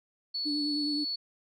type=tone; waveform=sine; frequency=4421 Hz; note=C#8; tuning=5 cents flat; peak=-30 dBFS; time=0.34-1.16 s; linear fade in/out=10 ms
type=tone with vibrato; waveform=sine; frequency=293.7 Hz; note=D4; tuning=in tune; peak=-29 dBFS; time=0.45-1.05 s; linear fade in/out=20 ms; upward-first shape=sine; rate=9.6 Hz; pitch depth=33 cents each way
effects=tanh soft clip ceiling -21 dBFS